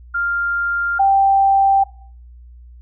sine tone pair in turn, 1396.9 / 784 Hz, F6 / G5, 0 / 0 cents, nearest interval minor seventh, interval 1000 cents, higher first, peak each -17 / -10 dBFS, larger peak second, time 0.14-0.99 / 0.99-1.84 s, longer neither, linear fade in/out 10 ms, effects noise-tail reverb RT60 0.5 s tail -19 dB re dry + added 60 Hz sine -38 dBFS peak until 2.81 s

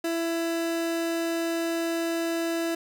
30% pulse tone, 333 Hz, E4, 18 cents sharp, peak -23 dBFS, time 0.04-2.75 s, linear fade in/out 5 ms, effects none

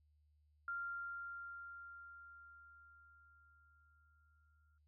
sine tone with exponential decay, 1391 Hz, F6, 7 cents flat, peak -39 dBFS, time 0.68-4.78 s, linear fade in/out 2 ms, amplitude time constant 890 ms, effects noise-tail reverb RT60 0.1 s tail -23 dB re dry + added 75 Hz sine -70 dBFS peak until 4.87 s

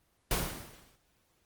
pink noise with exponential decay, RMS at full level -27 dBFS, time 0.31-0.96 s, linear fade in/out 2 ms, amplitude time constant 140 ms, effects pink hiss -72 dBFS RMS until 1.45 s + Opus 24 kbps

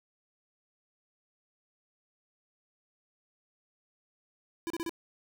square tone bursts, 334.5 Hz, E4, 25 cents sharp, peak -33 dBFS, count 4, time 4.67-4.894 s, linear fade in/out 0 ms, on 32 ms, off 32 ms, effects none

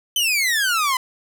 sawtooth exponential sweep, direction down, 3098 to 1000 Hz, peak -14 dBFS, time 0.16-0.97 s, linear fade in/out 2 ms, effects none

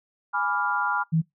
sine chord, G# diminished seventh, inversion none, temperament equal, 830.6 / 987.8 / 1174.7 / 1396.9 Hz, G#5 / B5 / D6 / F6, 0 / 0 / 0 / 0 cents, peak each -29 / -28 / -31 / -26 dBFS, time 0.33-1.04 s, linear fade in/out 20 ms
sine tone, 161.7 Hz, E3, 33 cents flat, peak -18 dBFS, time 1.12-1.22 s, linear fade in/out 20 ms
effects noise-tail reverb RT60 0.2 s tail -25 dB re dry

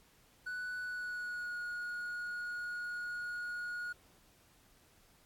triangle tone with pitch glide, 1484 to 1444.3 Hz, F#6 to F#6, +5 to -42 cents, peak -36 dBFS, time 0.46-3.93 s, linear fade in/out 10 ms, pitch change -47 cents, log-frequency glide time 0.81-1.58 s, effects pink hiss -66 dBFS RMS until 5.25 s + AAC 64 kbps

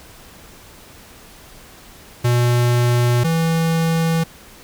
square tone pair in turn, 121.2 / 164.16 Hz, B2 / E3, -32 / -7 cents, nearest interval perfect fourth, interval 525 cents, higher second, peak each -14 / -16 dBFS, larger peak first, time 2.24-3.24 / 3.24-4.24 s, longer neither, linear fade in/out 10 ms, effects pink hiss -43 dBFS RMS until 4.63 s

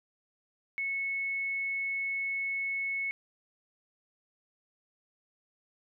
sine tone, 2200 Hz, C#7, 14 cents flat, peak -30 dBFS, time 0.78-3.11 s, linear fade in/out 0 ms, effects none

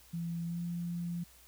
sine tone with pitch glide, 168.7 to 172.44 Hz, E3 to F3, +40 to -22 cents, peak -34 dBFS, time 0.13-1.24 s, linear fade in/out 10 ms, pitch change +38 cents, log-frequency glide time 0.45-0.59 s, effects added 60 Hz sine -63 dBFS peak until 1.47 s + white hiss -60 dBFS RMS until 1.47 s

